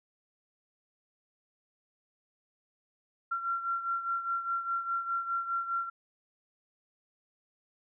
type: beating tone pair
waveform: sine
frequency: 1367 / 1371.9 Hz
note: F6 / F6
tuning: -37 / -31 cents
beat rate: 4.9 Hz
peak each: -31 / -37 dBFS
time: 3.31-5.9 s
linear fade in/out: 10 ms
effects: none